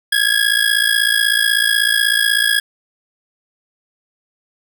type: ring-modulated tone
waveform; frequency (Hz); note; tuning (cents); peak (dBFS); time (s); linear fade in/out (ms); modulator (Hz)
25% pulse; 1661.2; G#6; 0; -6; 0.12-2.6; 5; 28.1
effects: none